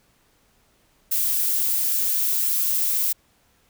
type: noise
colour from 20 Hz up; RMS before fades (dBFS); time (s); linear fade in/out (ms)
violet; -22; 1.11-3.13; 10
effects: pink hiss -62 dBFS RMS until 3.69 s